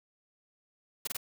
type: noise bursts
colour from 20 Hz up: white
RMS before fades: -34 dBFS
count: 3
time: 1.05-1.169 s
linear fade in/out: 5 ms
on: 23 ms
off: 25 ms
effects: none